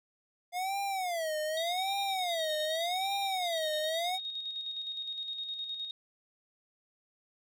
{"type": "tone with vibrato", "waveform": "square", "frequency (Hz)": 698.5, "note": "F5", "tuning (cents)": 0, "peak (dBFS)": -32, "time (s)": [0.52, 4.19], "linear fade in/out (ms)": 50, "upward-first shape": "sine", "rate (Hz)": 0.85, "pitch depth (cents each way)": 230}
{"type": "tone with tremolo", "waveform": "sine", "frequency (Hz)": 3729, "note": "A#7", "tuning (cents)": 0, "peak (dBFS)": -34, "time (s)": [1.57, 5.91], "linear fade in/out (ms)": 2, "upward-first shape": "square", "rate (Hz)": 9.7, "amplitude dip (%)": 40}
{"effects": []}